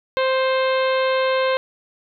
harmonic tone with a mistuned harmonic, 523.3 Hz, C5, in tune, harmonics 1 / 2 / 3 / 4 / 5 / 6 / 7 / 8, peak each -18 / -24 / -28 / -30 / -32 / -34 / -35 / -36 dBFS, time 0.17-1.57 s, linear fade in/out 0 ms, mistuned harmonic 4, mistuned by +18 cents, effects none

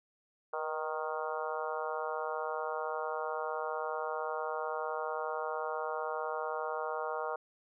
harmonic tone with a mistuned harmonic, 155.56 Hz, D#3, in tune, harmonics 3 / 4 / 5 / 6 / 7 / 8 / 9, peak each -39 / -40 / -41 / -42 / -42 / -43 / -44 dBFS, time 0.53-7.36 s, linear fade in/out 5 ms, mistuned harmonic 3, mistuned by +38 cents, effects none

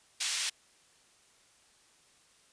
pink band-pass noise, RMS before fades -33 dBFS, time 0.2-0.5 s, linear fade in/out 10 ms, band 2800 to 9100 Hz, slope 12 dB/octave, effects white hiss -64 dBFS RMS until 2.52 s + resampled to 22050 Hz

